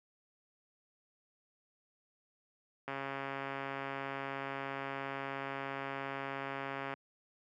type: click train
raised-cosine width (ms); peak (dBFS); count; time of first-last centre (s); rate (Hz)
0.5; -24; 557; 2.88-6.938; 137
effects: high-pass 150 Hz 12 dB/octave